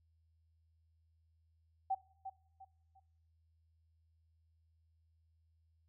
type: tone with echo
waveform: sine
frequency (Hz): 770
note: G5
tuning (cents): -31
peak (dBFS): -31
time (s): 1.9-1.95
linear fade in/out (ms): 10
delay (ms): 350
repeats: 3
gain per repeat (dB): -10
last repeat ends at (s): 3
effects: noise-tail reverb RT60 0.7 s tail -21 dB re dry + added 81 Hz sine -70 dBFS peak until 5.88 s